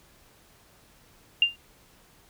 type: tone with exponential decay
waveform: sine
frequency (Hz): 2794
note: F7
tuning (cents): 0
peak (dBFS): -13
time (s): 1.42-1.56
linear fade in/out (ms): 2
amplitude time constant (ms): 30
effects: pink hiss -58 dBFS RMS until 2.29 s